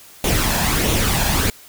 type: noise with flanger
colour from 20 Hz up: pink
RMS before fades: -18 dBFS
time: 0.24-1.5 s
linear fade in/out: 2 ms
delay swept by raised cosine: 0.3 to 1.22 ms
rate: 1.5 Hz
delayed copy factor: +0.5
effects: white hiss -44 dBFS RMS until 1.68 s